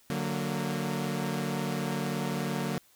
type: chord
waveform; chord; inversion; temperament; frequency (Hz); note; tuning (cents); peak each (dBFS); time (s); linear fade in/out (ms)
sawtooth; D augmented; none; equal with one note detuned; 146.83 / 185 / 230.5; D3 / F#3 / A#3; 0 / 0 / -19; -30; 0.1-2.78; 0
effects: white hiss -62 dBFS RMS until 2.95 s